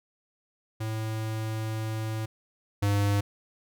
square tone pair in turn, 110 / 101.36 Hz, A2 / G#2, 0 / -42 cents, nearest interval minor second, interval 142 cents, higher first, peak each -30 / -23 dBFS, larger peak second, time 0.8-2.26 / 2.82-3.21 s, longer first, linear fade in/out 10 ms, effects none

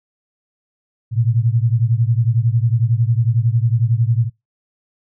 sine beating tone pair, 112.2 / 123.2 Hz, A2 / B2, +34 / -4 cents, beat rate 11 Hz, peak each -15 / -17 dBFS, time 1.11-4.3 s, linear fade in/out 50 ms, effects noise-tail reverb RT60 0.2 s tail -25 dB re dry

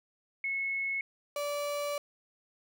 sine / 35% pulse tone pair in turn, 2189 / 579.8 Hz, C#7 / D5, -22 / -22 cents, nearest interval octave + major seventh, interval 2300 cents, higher first, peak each -30 / -30 dBFS, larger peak neither, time 0.44-1.01 / 1.36-1.98 s, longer second, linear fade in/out 2 ms, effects none

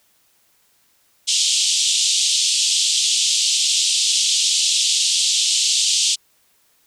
pink band-pass noise, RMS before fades -18 dBFS, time 1.27-6.16 s, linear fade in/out 20 ms, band 3000 to 8500 Hz, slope 48 dB/octave, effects white hiss -60 dBFS RMS until 6.86 s

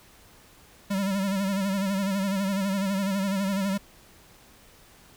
square tone with vibrato, 195.5 Hz, G3, 4 cents flat, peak -25 dBFS, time 0.9-3.78 s, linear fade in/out 10 ms, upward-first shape sine, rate 12 Hz, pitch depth 64 cents each way, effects pink hiss -54 dBFS RMS until 5.16 s

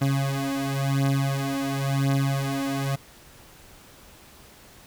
30% pulse beating tone pair, 136.9 / 137.85 Hz, C#3 / C#3, -21 / -9 cents, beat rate 0.95 Hz, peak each -23 dBFS, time 0.01-2.96 s, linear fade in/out 10 ms, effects pink hiss -50 dBFS RMS until 4.86 s

